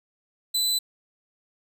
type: tone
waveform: sawtooth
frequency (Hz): 4004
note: B7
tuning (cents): +23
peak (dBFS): -19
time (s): 0.54-0.79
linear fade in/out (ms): 10
effects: none